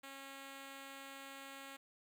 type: tone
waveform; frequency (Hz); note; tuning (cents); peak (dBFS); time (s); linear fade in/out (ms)
5% pulse; 273.1; C#4; -26; -38; 0.03-1.77; 10
effects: none